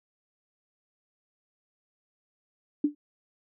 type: tone with exponential decay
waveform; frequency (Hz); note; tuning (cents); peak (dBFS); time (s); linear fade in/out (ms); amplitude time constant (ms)
sine; 293.8; D4; +1; -17; 2.84-2.95; 5; 23
effects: none